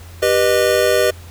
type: chord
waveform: square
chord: G augmented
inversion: none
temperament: just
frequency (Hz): 392 / 490 / 612.5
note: G4 / B4 / D#5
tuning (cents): 0 / -14 / -27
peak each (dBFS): -19 / -17 / -17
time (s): 0.22-1.11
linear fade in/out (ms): 10
effects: added 86 Hz sine -35 dBFS peak until 1.3 s + pink hiss -43 dBFS RMS until 1.3 s